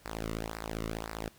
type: tone with flanger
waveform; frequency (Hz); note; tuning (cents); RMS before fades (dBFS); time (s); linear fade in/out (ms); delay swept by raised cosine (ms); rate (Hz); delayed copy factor
sawtooth; 55; A1; 0; -38; 0.05-1.29; 5; 0.3 to 1.25; 1.9; -0.85
effects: pink hiss -60 dBFS RMS until 1.38 s